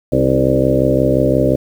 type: harmonic tone with a mistuned harmonic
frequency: 65.7 Hz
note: C2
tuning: 8 cents sharp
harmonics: 1 / 2 / 3 / 4 / 5 / 6 / 7 / 8 / 9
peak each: -24 / -18 / -26 / -18 / -19 / -21 / -21 / -18 / -18 dBFS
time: 0.12-1.56 s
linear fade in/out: 5 ms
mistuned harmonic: 5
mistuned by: -30 cents
effects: 7-bit